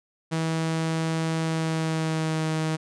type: tone with pitch glide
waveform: sawtooth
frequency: 161.8 to 158.1 Hz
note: E3 to D#3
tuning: -32 to +28 cents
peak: -20 dBFS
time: 0.31-2.77 s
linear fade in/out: 20 ms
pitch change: -40 cents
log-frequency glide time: 1.42-2.47 s
effects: resampled to 22050 Hz